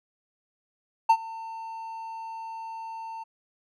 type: tone with ADSR envelope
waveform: triangle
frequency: 900 Hz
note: A5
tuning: 39 cents sharp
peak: -11 dBFS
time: 1.09-3.24 s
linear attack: 10 ms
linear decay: 64 ms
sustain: -22 dB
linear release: 14 ms
effects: none

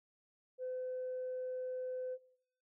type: tone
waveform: sine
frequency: 509 Hz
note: C5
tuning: 48 cents flat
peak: -37 dBFS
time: 0.58-2.18 s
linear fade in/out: 50 ms
effects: noise-tail reverb RT60 0.6 s tail -17 dB re dry + tanh soft clip ceiling -34 dBFS

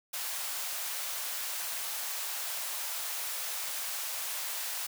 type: high-pass noise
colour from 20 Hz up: white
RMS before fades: -36 dBFS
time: 0.13-4.87 s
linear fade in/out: 10 ms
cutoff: 580 Hz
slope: 24 dB/octave
effects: none

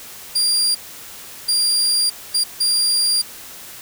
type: tone bursts at uneven times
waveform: 30% pulse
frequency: 4778 Hz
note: D8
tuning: 29 cents sharp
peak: -12 dBFS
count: 4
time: 0.35-0.75 / 1.48-2.1 / 2.34-2.44 / 2.6-3.22 s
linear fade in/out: 10 ms
effects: white hiss -37 dBFS RMS until 3.81 s

